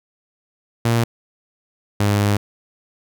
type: tone pair in turn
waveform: sawtooth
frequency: 116.54 / 102.52 Hz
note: A#2 / G#2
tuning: 0 / -22 cents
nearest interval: major second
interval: 222 cents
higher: first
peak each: -11 dBFS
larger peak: neither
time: 0.85-1.04 / 2-2.37 s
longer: second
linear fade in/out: 5 ms
effects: none